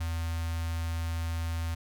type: tone with notch filter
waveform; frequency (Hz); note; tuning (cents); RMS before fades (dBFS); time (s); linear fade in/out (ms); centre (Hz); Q
square; 82.41; E2; 0; -32; 0-1.75; 10; 370; 0.54
effects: none